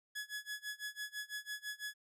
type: tone with tremolo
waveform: sawtooth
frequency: 1692 Hz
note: G#6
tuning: 32 cents sharp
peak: -35 dBFS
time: 0.15-1.94 s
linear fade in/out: 10 ms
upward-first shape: sine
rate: 6 Hz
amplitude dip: 95%
effects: resampled to 32000 Hz